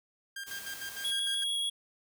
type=tone with tremolo; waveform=sawtooth; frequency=1600 Hz; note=G6; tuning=35 cents sharp; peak=-34 dBFS; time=0.36-1.44 s; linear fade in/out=5 ms; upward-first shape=square; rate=6.6 Hz; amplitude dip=70%
type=noise; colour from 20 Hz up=white; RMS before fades=-45 dBFS; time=0.46-1.12 s; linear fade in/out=20 ms
type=tone with vibrato; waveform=square; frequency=3322 Hz; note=G#7; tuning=in tune; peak=-30 dBFS; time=1.04-1.7 s; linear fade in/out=10 ms; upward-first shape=sine; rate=6.8 Hz; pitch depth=8 cents each way
effects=none